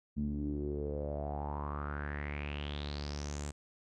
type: tone with low-pass filter sweep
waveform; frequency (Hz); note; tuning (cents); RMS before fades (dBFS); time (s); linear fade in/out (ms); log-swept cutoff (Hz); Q
sawtooth; 72.8; D2; -15; -38; 0.16-3.52; 20; 210 to 8000; 6.4
effects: none